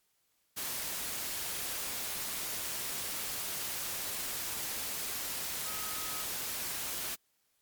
sine tone in noise, 1269 Hz, D#6, 34 cents sharp, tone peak -46 dBFS, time 5.65-6.25 s, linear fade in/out 20 ms, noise white, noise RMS -37 dBFS, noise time 0.56-7.16 s, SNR -12 dB, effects white hiss -75 dBFS RMS until 7.61 s + MP3 96 kbps

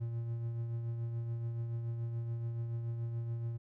triangle tone with tremolo, 116.54 Hz, A#2, in tune, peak -31 dBFS, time 0-3.58 s, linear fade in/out 20 ms, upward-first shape triangle, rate 7 Hz, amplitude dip 40%, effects none

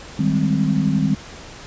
sine chord, Ab major seventh, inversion second, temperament equal, 155.56 / 196 / 207.7 / 261.6 Hz, Eb3 / G3 / Ab3 / C4, 0 / 0 / 0 / 0 cents, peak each -20 / -20 / -23 / -22 dBFS, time 0.19-1.15 s, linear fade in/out 5 ms, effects pink hiss -38 dBFS RMS until 1.66 s + resampled to 16000 Hz

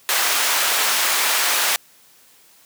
pink high-pass noise, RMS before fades -19 dBFS, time 0.09-1.76 s, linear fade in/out 0 ms, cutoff 1000 Hz, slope 12 dB/octave, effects white hiss -52 dBFS RMS until 2.65 s + high-pass 100 Hz 12 dB/octave

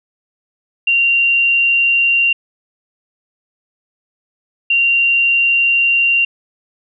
sine tone bursts at uneven times, 2766 Hz, F7, 17 cents flat, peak -10 dBFS, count 2, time 0.87-2.33 / 4.7-6.25 s, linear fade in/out 5 ms, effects none

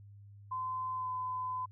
sine tone with pitch glide, 1027 to 1014.6 Hz, C6 to B5, -33 to +46 cents, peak -34 dBFS, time 0.51-1.66 s, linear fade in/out 10 ms, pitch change -21 cents, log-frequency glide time 0.95-1.09 s, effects added 101 Hz sine -51 dBFS peak until 1.71 s

